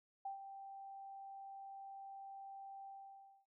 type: tone with ADSR envelope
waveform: sine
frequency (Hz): 784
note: G5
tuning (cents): 0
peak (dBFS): -40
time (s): 0.25-3.46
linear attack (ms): 6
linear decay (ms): 120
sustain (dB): -9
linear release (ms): 600
effects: none